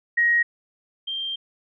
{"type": "tone pair in turn", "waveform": "sine", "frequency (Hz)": [1886, 3172], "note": ["A#6", "G7"], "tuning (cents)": [20, 20], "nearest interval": "major sixth", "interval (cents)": 900, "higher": "second", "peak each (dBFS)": [-16, -26], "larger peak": "first", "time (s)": [[0.17, 0.43], [1.07, 1.36]], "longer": "second", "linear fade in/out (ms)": 10, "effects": []}